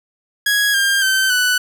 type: tone with pitch steps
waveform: sawtooth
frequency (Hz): 1661.2 / 1601.8 / 1544.6 / 1489.4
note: G#6 / G6 / G6 / F#6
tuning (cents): 0 / +37 / -26 / +11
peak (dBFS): -10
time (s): 0.46-1.58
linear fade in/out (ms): 5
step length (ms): 280
effects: none